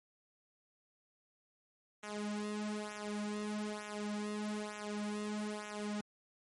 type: tone with flanger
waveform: sawtooth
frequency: 209.6 Hz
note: G#3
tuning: 16 cents sharp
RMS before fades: -40 dBFS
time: 2.03-6.01 s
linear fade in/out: 5 ms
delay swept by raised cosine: 0.21 to 3.51 ms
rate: 1.1 Hz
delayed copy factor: -0.95
effects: MP3 48 kbps